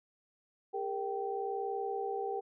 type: tone cluster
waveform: sine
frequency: 402.6 / 463.4 / 777 Hz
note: G4 / A#4 / G5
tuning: +46 / -10 / -16 cents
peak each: -37 / -39 / -37 dBFS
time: 0.73-2.41 s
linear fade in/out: 20 ms
effects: none